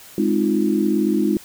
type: chord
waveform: sine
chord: F minor seventh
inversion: first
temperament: equal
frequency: 207.7 / 261.6 / 311.1 / 349.2 Hz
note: Ab3 / C4 / Eb4 / F4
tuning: 0 / 0 / 0 / 0 cents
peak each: -20 / -25 / -20 / -22 dBFS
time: 0.18-1.37 s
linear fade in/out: 2 ms
effects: white hiss -43 dBFS RMS until 1.44 s